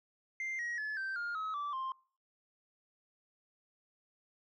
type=tone with pitch steps; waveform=sine; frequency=2093 / 1897.2 / 1719.8 / 1558.9 / 1413.1 / 1281 / 1161.2 / 1052.6 Hz; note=C7 / A#6 / A6 / G6 / F6 / E6 / D6 / C6; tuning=0 / +30 / -40 / -10 / +20 / -50 / -20 / +10 cents; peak=-33 dBFS; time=0.4-1.92 s; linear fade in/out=2 ms; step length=190 ms; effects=noise-tail reverb RT60 0.5 s tail -25 dB re dry + tanh soft clip ceiling -34 dBFS